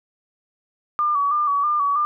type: tone with vibrato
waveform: sine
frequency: 1167 Hz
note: D6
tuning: 11 cents flat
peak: -17 dBFS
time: 0.99-2.05 s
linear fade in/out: 0 ms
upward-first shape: square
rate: 3.1 Hz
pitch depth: 49 cents each way
effects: none